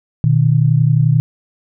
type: tone pair together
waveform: sine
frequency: 121.57 / 153 Hz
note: B2 / D#3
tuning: -27 / -29 cents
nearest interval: major third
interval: 398 cents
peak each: -12 dBFS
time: 0.24-1.2 s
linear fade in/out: 0 ms
effects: none